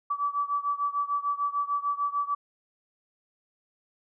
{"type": "beating tone pair", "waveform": "sine", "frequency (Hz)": [1149, 1155.7], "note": ["D6", "D6"], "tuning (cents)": [-38, -28], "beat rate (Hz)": 6.7, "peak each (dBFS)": [-28, -30], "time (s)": [0.1, 2.35], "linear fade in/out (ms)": 10, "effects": []}